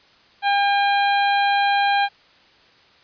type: harmonic tone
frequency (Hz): 804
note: G5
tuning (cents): +44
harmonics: 1 / 2 / 3 / 4 / 5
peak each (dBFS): -17 / -23 / -27 / -29 / -31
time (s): 0.42-2.09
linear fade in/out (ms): 50
effects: white hiss -53 dBFS RMS until 3.03 s + resampled to 11025 Hz